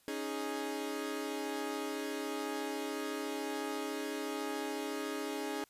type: chord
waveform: sawtooth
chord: C# suspended second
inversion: none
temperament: equal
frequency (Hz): 277.2 / 311.1 / 415.3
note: C#4 / D#4 / G#4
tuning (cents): 0 / 0 / 0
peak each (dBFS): -37 / -37 / -36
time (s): 0.08-5.64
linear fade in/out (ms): 0
effects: white hiss -68 dBFS RMS until 5.69 s + resampled to 32000 Hz